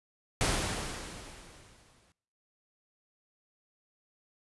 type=noise with exponential decay; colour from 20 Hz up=pink; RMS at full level=-27 dBFS; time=0.41-2.12 s; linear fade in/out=0 ms; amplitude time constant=370 ms; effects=noise-tail reverb RT60 0.8 s tail -24 dB re dry + resampled to 24000 Hz